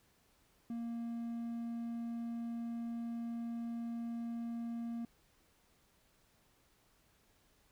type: tone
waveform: triangle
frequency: 233.1 Hz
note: A#3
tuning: in tune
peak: -36 dBFS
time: 0.7-5.05 s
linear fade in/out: 2 ms
effects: pink hiss -71 dBFS RMS until 7.71 s

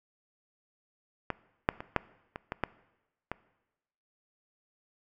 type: clicks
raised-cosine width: 0.5 ms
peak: -15 / -7 / -23 / -9 / -22 / -18 / -12 / -18 dBFS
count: 8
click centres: 1.303 / 1.689 / 1.805 / 1.963 / 2.359 / 2.521 / 2.637 / 3.316 s
effects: noise-tail reverb RT60 1.0 s tail -20 dB re dry

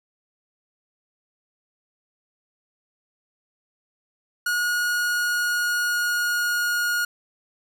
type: tone with pitch glide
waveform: 45% pulse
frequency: 1445 to 1435 Hz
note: F#6 to F6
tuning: -41 to +47 cents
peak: -21 dBFS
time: 4.46-7.05 s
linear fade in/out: 5 ms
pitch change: -12 cents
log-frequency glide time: 4.78-6.87 s
effects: none

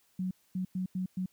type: tone bursts at uneven times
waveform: sine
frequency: 185 Hz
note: F#3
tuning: in tune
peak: -30 dBFS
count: 5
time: 0.19-0.31 / 0.55-0.65 / 0.75-0.86 / 0.95-1.06 / 1.17-1.26 s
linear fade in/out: 5 ms
effects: white hiss -69 dBFS RMS until 1.32 s

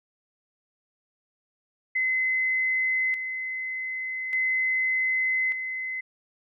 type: tone with tremolo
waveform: sine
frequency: 2044 Hz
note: C7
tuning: 41 cents flat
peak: -22 dBFS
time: 1.95-6.01 s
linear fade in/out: 10 ms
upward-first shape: square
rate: 0.42 Hz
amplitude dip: 55%
effects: none

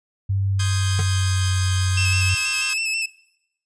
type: tone with pitch glide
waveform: sine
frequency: 97.8 to 93.22 Hz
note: G2 to F#2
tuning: -4 to +13 cents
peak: -18 dBFS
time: 0.29-2.35 s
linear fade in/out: 10 ms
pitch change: -83 cents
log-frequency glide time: 0.48-1.53 s
type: chord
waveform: 10% pulse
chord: Ab major seventh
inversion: first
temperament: equal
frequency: 1046.5 / 1244.5 / 1568 / 1661.2 Hz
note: C6 / Eb6 / G6 / Ab6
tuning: 0 / 0 / 0 / 0 cents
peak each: -28 / -24 / -22 / -23 dBFS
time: 0.59-2.74 s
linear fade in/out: 10 ms
type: tone with exponential decay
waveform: square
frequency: 148.8 Hz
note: D3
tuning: 23 cents sharp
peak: -18 dBFS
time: 0.99-1.06 s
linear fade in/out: 0 ms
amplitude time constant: 15 ms
type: tone with vibrato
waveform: sawtooth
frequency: 2637 Hz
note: E7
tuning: in tune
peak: -18 dBFS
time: 1.97-3.06 s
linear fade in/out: 5 ms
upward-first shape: square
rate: 6.2 Hz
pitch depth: 28 cents each way
effects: noise-tail reverb RT60 0.8 s tail -21 dB re dry + resampled to 22050 Hz

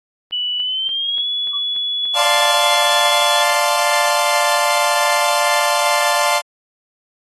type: click train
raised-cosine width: 0.3 ms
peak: -25 dBFS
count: 14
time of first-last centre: 0.31-4.089 s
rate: 3.44 Hz
type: tone with pitch glide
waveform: sine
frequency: 2960 to 3400 Hz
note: F#7 to G#7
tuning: 0 to +40 cents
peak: -18 dBFS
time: 0.32-3.43 s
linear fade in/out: 10 ms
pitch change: +240 cents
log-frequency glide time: 0.59-1.27 s
type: tone with exponential decay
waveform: sine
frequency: 1147 Hz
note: D6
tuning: 41 cents flat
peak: -25 dBFS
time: 1.53-1.65 s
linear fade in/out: 5 ms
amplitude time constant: 24 ms
type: chord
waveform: sawtooth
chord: D minor seventh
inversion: none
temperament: equal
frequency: 587.3 / 698.5 / 880 / 1046.5 Hz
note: D5 / F5 / A5 / C6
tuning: 0 / 0 / 0 / 0 cents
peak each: -16 dBFS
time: 2.14-6.42 s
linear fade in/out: 50 ms
effects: AAC 32 kbps

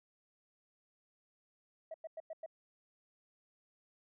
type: tone bursts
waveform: sine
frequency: 643 Hz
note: E5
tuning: 43 cents flat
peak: -40 dBFS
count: 5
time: 1.91-2.462 s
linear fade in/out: 5 ms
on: 32 ms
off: 98 ms
effects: tanh soft clip ceiling -38 dBFS

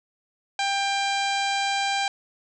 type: harmonic tone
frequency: 793 Hz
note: G5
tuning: 20 cents sharp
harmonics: 1 / 2 / 3 / 4 / 5 / 6 / 7 / 8 / 9 / 10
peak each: -25 / -31 / -30 / -33 / -33 / -37 / -42 / -41 / -43 / -42 dBFS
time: 0.59-2.08 s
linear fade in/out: 2 ms
effects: none

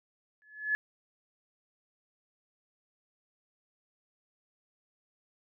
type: tone with exponential growth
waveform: sine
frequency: 1711 Hz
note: A6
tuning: 49 cents flat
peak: -23 dBFS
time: 0.42-0.75 s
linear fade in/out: 0 ms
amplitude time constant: 71 ms
effects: none

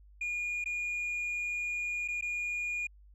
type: tone with dropouts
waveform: sine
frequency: 2433 Hz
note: D#7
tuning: 39 cents flat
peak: -29 dBFS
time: 0.21-2.87 s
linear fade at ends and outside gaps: 5 ms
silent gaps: 0.642-0.658 / 2.078-2.084 / 2.211-2.223 s
effects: tanh soft clip ceiling -31 dBFS + added 50 Hz sine -54 dBFS peak until 3.14 s

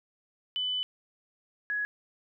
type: tone pair in turn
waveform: sine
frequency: 3000 / 1677.4 Hz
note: F#7 / G#6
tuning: +23 / +17 cents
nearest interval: minor seventh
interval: 1006 cents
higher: first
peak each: -28 dBFS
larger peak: neither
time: 0.56-0.83 / 1.7-1.85 s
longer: first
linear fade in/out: 0 ms
effects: none

